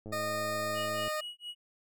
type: click train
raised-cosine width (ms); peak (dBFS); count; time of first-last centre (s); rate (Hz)
2; -31; 110; 0.06-1.079; 107
type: tone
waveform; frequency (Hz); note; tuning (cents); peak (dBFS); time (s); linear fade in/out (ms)
20% pulse; 614; D#5; -23; -27; 0.12-1.21; 10
type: tone with tremolo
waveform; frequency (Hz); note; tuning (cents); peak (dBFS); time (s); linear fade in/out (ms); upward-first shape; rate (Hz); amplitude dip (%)
triangle; 2909; F#7; -30; -36; 0.74-1.55; 50; sine; 4.3; 100
effects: none